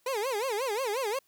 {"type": "tone with vibrato", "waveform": "30% pulse", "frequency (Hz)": 470, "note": "A#4", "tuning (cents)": 14, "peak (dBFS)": -26, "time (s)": [0.06, 1.19], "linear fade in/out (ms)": 5, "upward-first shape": "sine", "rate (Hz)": 5.6, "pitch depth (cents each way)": 260, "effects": ["white hiss -69 dBFS RMS until 1.27 s"]}